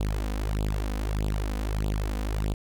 sawtooth tone with flanger, 51.8 Hz, G#1, 4 cents flat, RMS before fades -28 dBFS, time 0-2.54 s, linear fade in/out 5 ms, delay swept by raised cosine 0.25 to 4.05 ms, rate 1.6 Hz, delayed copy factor +0.85, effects none

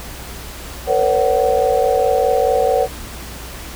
sine tone cluster, 460.3 / 505 / 564 / 749 Hz, A#4 / B4 / C#5 / F#5, -22 / +39 / +30 / +21 cents, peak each -18 dBFS, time 0.86-2.88 s, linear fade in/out 50 ms, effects added 60 Hz sine -34 dBFS peak until 3.75 s + pink hiss -33 dBFS RMS until 3.75 s

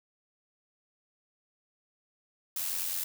blue noise with amplitude modulation, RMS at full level -31 dBFS, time 2.56-3.04 s, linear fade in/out 5 ms, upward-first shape sine, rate 89.6 Hz, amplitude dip 50%, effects none

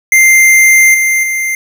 square tone with level steps, 2093 Hz, C7, in tune, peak -4 / -9 / -13 dBFS, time 0.12-1.55 s, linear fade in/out 2 ms, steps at 0.94 / 1.23 s, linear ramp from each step 5 ms, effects none

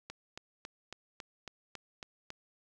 click train, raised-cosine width 0.2 ms, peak -25 dBFS, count 9, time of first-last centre 0.1-2.304 s, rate 3.63 Hz, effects none

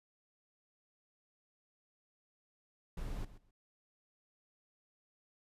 brown noise with echo, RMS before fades -40 dBFS, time 2.97-3.25 s, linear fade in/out 5 ms, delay 130 ms, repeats 2, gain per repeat -15 dB, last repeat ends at 3.51 s, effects resampled to 32000 Hz

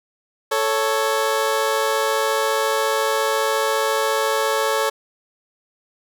20% pulse tone pair together, 440 / 554.4 Hz, A4 / C#5, 0 / 0 cents, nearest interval major third, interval 400 cents, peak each -16 dBFS, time 0.51-4.9 s, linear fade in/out 10 ms, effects none

